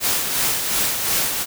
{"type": "noise with tremolo", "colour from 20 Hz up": "white", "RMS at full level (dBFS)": -19, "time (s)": [0, 1.46], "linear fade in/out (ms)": 50, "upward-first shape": "sine", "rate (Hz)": 2.8, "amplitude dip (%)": 45, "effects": []}